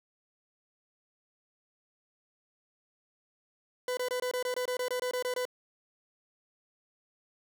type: tone bursts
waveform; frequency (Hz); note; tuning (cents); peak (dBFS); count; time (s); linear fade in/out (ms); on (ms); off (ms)
40% pulse; 500; B4; +21; -29; 14; 3.88-5.453; 2; 91; 23
effects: none